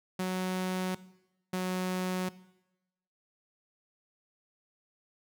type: tone pair in turn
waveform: sawtooth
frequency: 185 / 184.05 Hz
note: F#3 / F#3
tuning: 0 / -9 cents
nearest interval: unison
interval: 9 cents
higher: first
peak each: -26 dBFS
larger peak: neither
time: 0.19-0.95 / 1.53-2.29 s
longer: neither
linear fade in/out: 5 ms
effects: noise-tail reverb RT60 0.9 s tail -18 dB re dry